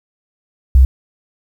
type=tone; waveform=sine; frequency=65 Hz; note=C2; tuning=11 cents flat; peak=-4 dBFS; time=0.75-0.85 s; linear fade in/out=0 ms; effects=7-bit